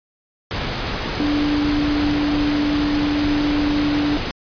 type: tone in noise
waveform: sine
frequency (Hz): 293.7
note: D4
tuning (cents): 0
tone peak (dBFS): -17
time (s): 1.2-4.17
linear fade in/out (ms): 0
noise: pink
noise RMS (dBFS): -24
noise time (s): 0.51-4.31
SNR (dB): +4
effects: resampled to 11025 Hz